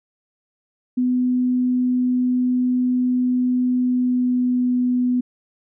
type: tone with pitch glide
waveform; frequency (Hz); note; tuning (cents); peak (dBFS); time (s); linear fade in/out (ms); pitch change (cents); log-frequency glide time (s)
sine; 250.4 to 248.5; B3 to B3; +24 to +11; -16; 0.97-5.21; 10; -13; 3.69-4.76
effects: none